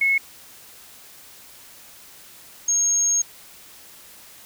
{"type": "tone pair in turn", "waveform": "sine", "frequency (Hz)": [2187, 6525], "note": ["C#7", "G#8"], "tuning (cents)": [-24, -32], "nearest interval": "octave + perfect fifth", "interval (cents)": 1892, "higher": "second", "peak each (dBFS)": [-16, -17], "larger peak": "first", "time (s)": [[0.01, 0.18], [2.68, 3.22]], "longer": "second", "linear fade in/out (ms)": 5, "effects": ["white hiss -46 dBFS RMS until 4.45 s"]}